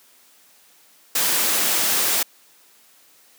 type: noise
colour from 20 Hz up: white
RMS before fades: -20 dBFS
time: 1.15-2.23 s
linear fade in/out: 5 ms
effects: white hiss -54 dBFS RMS until 3.38 s + high-pass 200 Hz 12 dB/octave